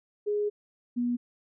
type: tone pair in turn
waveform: sine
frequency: 415.3 / 242.3 Hz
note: G#4 / B3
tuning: 0 / -33 cents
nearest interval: major sixth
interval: 933 cents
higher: first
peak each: -25 dBFS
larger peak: neither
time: 0.26-0.5 / 0.96-1.17 s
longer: first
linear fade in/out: 20 ms
effects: none